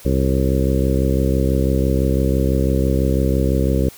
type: harmonic tone with a mistuned harmonic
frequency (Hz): 66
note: C2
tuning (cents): +16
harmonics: 1 / 2 / 3 / 4 / 5 / 6 / 7 / 8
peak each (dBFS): -18 / -21 / -23 / -24 / -25 / -26 / -26 / -27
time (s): 0.05-3.89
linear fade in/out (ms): 5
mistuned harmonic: 8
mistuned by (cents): +43
effects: white hiss -42 dBFS RMS until 3.97 s